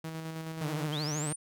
sawtooth tone with tremolo, 160.8 Hz, E3, 43 cents flat, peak -32 dBFS, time 0.04-0.87 s, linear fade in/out 5 ms, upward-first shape square, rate 9.4 Hz, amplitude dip 30%
sawtooth tone with vibrato, 150.7 Hz, D3, 45 cents sharp, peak -28 dBFS, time 0.61-1.33 s, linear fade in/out 5 ms, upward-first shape sine, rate 13 Hz, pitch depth 65 cents each way
sine linear sweep, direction up, 2960 to 9397 Hz, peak -36 dBFS, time 0.92-1.36 s, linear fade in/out 10 ms
effects none

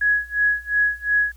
sine tone with tremolo, 1674 Hz, G#6, 13 cents sharp, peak -14 dBFS, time 0.01-1.32 s, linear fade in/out 5 ms, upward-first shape sine, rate 2.8 Hz, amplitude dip 95%, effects added 60 Hz sine -43 dBFS peak until 1.36 s + white hiss -58 dBFS RMS until 1.36 s

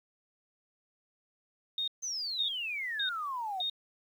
sine tone bursts, 3701 Hz, A#7, 13 cents flat, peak -30 dBFS, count 4, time 1.78-3.698 s, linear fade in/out 2 ms, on 97 ms, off 510 ms
sine exponential sweep, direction down, 6360 to 706 Hz, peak -33 dBFS, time 2.02-3.62 s, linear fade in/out 20 ms
effects 10-bit

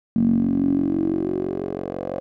10% pulse tone with band-pass filter sweep, 46 Hz, F#1, 9 cents flat, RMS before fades -22 dBFS, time 0.16-2.2 s, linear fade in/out 0 ms, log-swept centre 220 to 530 Hz, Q 8.4, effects none

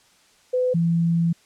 sine tone pair in turn, 504 / 168 Hz, B4 / E3, +35 / +33 cents, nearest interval octave + perfect fifth, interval 1902 cents, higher first, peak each -18 / -17 dBFS, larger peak second, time 0.53-0.74 / 0.74-1.33 s, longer second, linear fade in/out 10 ms, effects white hiss -57 dBFS RMS until 1.45 s + low-pass 8000 Hz 12 dB/octave

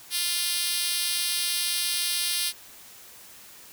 5% pulse tone with high-pass filter, 349.2 Hz, F4, in tune, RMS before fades -27 dBFS, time 0.1-2.53 s, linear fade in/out 50 ms, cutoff 4800 Hz, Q 0.78, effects white hiss -48 dBFS RMS until 3.72 s

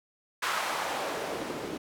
white noise with band-pass filter sweep, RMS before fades -33 dBFS, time 0.42-1.78 s, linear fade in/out 10 ms, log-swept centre 1300 to 260 Hz, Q 1.2, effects none

